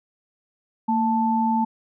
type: tone pair together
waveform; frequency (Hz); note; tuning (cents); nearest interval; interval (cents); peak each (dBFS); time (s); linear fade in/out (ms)
sine; 228 / 880; A#3 / A5; -38 / 0; octave + major seventh; 2338; -21; 0.88-1.65; 10
effects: none